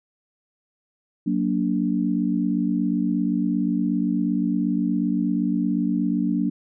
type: chord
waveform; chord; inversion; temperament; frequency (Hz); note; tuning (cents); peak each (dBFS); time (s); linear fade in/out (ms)
sine; Gb augmented; none; equal with one note detuned; 185 / 233.1 / 290.3; Gb3 / Bb3 / D4; 0 / 0 / -20; -24; 1.26-6.5; 10
effects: none